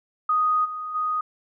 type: tone with level steps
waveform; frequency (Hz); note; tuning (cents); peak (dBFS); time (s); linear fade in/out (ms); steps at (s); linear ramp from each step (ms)
sine; 1244.5; D#6; 0; -18 / -29 / -22; 0.29-1.21; 5; 0.64 / 0.94; 20
effects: none